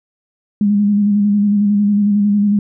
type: tone with vibrato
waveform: sine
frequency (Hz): 204.9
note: G#3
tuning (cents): -23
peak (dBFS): -10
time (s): 0.61-2.59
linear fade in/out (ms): 2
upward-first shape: square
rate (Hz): 11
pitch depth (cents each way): 27
effects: none